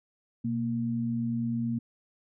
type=tone pair together; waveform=sine; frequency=123.47 / 232.5 Hz; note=B2 / A#3; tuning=0 / -4 cents; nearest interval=major seventh; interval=1096 cents; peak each=-33 / -28 dBFS; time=0.44-1.79 s; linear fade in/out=10 ms; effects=none